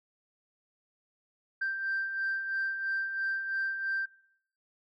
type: beating tone pair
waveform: sine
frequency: 1568 / 1571 Hz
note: G6 / G6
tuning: 0 / +3 cents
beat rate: 3 Hz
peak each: -38 / -29 dBFS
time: 1.61-4.06 s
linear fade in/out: 10 ms
effects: noise-tail reverb RT60 0.7 s tail -22 dB re dry + tanh soft clip ceiling -25 dBFS